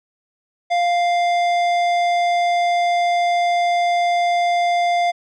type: tone with tanh clipping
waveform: sine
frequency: 698.5 Hz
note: F5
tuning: in tune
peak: -17 dBFS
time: 0.7-5.12 s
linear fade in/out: 20 ms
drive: 14 dB
effects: none